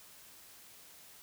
silence, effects white hiss -56 dBFS RMS until 1.22 s

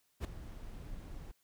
brown noise with ADSR envelope, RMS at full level -30 dBFS, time 0.2-1.32 s, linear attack 48 ms, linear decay 3 ms, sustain -16 dB, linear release 12 ms, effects white hiss -75 dBFS RMS until 1.43 s

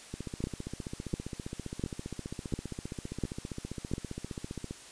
two click trains, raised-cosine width 3 ms, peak -17 / -24 dBFS, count 6 / 70, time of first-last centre 0.44-3.937 / 0.14-4.71 s, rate 1.43 / 15.1 Hz, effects white hiss -50 dBFS RMS until 4.91 s + resampled to 22050 Hz

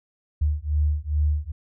sine beating tone pair, 73.8 / 76.2 Hz, D2 / D#2, +9 / -36 cents, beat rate 2.4 Hz, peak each -23 dBFS, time 0.41-1.52 s, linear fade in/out 10 ms, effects none

